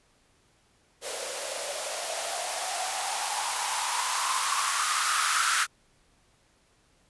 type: noise with band-pass filter sweep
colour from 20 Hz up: violet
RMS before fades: -29 dBFS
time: 1.01-5.67 s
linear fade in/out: 50 ms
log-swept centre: 500 to 1400 Hz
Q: 6.5
effects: pink hiss -65 dBFS RMS until 7.09 s + resampled to 24000 Hz